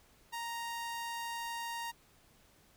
sawtooth tone, 932.3 Hz, A#5, in tune, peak -34 dBFS, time 0.32-1.92 s, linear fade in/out 20 ms, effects pink hiss -65 dBFS RMS until 2.76 s

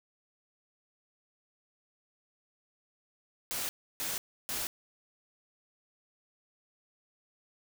white noise bursts, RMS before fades -35 dBFS, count 3, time 3.51-4.67 s, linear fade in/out 0 ms, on 180 ms, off 310 ms, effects none

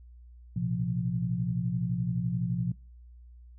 sine chord, Bb suspended second, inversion none, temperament equal with one note detuned, 116.54 / 128.27 / 174.61 Hz, Bb2 / C3 / F3, 0 / -34 / 0 cents, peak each -33 / -32 / -30 dBFS, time 0.56-2.72 s, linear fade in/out 5 ms, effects noise-tail reverb RT60 0.4 s tail -25 dB re dry + added 60 Hz sine -48 dBFS peak until 3.58 s

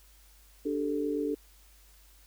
sine chord, D suspended fourth, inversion none, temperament equal, 293.7 / 392 / 440 Hz, D4 / G4 / A4, 0 / 0 / 0 cents, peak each -31 / -36 / -32 dBFS, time 0.65-1.35 s, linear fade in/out 10 ms, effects added 50 Hz sine -57 dBFS peak until 2.26 s + white hiss -61 dBFS RMS until 2.26 s

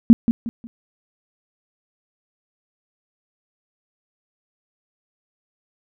sine tone with echo, 231.5 Hz, A#3, 12 cents flat, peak -3 dBFS, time 0.1-0.13 s, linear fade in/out 0 ms, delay 180 ms, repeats 3, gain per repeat -10 dB, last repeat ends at 0.67 s, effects none

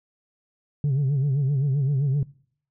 sine tone with vibrato, 138.59 Hz, C#3, in tune, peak -17 dBFS, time 0.84-2.23 s, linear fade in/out 2 ms, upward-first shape sine, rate 7.7 Hz, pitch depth 110 cents each way, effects noise-tail reverb RT60 0.6 s tail -24 dB re dry + tanh soft clip ceiling -18 dBFS

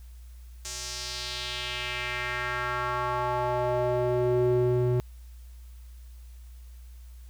square tone with band-pass filter sweep, 123.47 Hz, B2, in tune, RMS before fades -28 dBFS, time 0.65-5 s, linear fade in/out 0 ms, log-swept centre 6800 to 250 Hz, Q 2.2, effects added 60 Hz sine -43 dBFS peak until 7.29 s + white hiss -62 dBFS RMS until 7.29 s

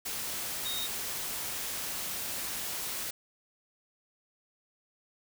sine tone in noise, 3729 Hz, A#7, in tune, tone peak -34 dBFS, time 0.65-0.87 s, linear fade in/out 10 ms, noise white, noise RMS -36 dBFS, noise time 0.05-3.11 s, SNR -1 dB, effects none

